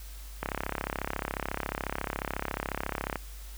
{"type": "click train", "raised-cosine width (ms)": 0.5, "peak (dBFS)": -15, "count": 94, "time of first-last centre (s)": [0.43, 3.157], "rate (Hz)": 34.1, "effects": ["added 50 Hz sine -41 dBFS peak until 3.57 s", "white hiss -51 dBFS RMS until 3.57 s"]}